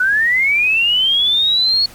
sine linear sweep, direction up, 1462 to 4388 Hz, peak -11 dBFS, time 0-1.86 s, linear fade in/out 5 ms, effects pink hiss -40 dBFS RMS until 1.94 s + MP3 96 kbps

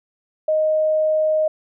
sine tone, 622.3 Hz, D#5, in tune, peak -15 dBFS, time 0.48-1.48 s, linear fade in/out 5 ms, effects none

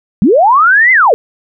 sine linear two-way sweep, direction up then down, 164.81 to 2093 to 399.3 Hz, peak -4 dBFS, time 0.22-1.14 s, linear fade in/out 0 ms, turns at 0.92 s, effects none

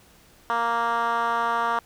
10% pulse tone with band-pass filter, 233.1 Hz, A#3, in tune, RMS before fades -24 dBFS, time 0.5-1.79 s, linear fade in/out 0 ms, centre 1100 Hz, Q 2, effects pink hiss -55 dBFS RMS until 1.85 s

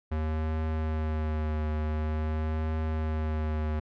square tone with vibrato, 77.78 Hz, D#2, in tune, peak -28 dBFS, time 0.11-3.8 s, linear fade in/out 10 ms, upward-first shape triangle, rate 0.47 Hz, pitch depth 26 cents each way, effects low-pass 2000 Hz 12 dB/octave

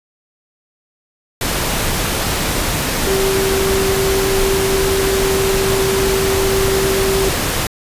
sine tone in noise, 387.1 Hz, G4, 22 cents flat, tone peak -15 dBFS, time 3.07-7.29 s, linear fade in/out 2 ms, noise pink, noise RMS -18 dBFS, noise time 1.41-7.67 s, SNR 0 dB, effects resampled to 32000 Hz

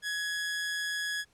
sawtooth tone with amplitude modulation, 1679 Hz, G#6, 18 cents sharp, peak -26 dBFS, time 0.02-1.25 s, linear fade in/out 50 ms, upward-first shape sine, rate 167 Hz, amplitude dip 30%, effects pink hiss -67 dBFS RMS until 1.33 s + low-pass 10000 Hz 12 dB/octave

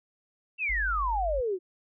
sine exponential sweep, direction down, 2738 to 349.2 Hz, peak -26 dBFS, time 0.58-1.59 s, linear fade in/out 50 ms
sine tone, 49.87 Hz, G1, 30 cents sharp, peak -31 dBFS, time 0.69-1.41 s, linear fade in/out 10 ms
effects none

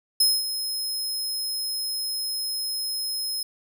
sawtooth tone with ADSR envelope, 5140 Hz, E8, 45 cents flat, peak -13 dBFS, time 0.2-3.43 s, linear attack 6 ms, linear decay 220 ms, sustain -11 dB, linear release 3 ms, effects none

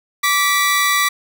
sawtooth tone pair together, 1161 / 1960.5 Hz, D6 / B6, -20 / -13 cents, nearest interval major sixth, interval 907 cents, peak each -13 dBFS, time 0.23-1.09 s, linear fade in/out 10 ms, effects none

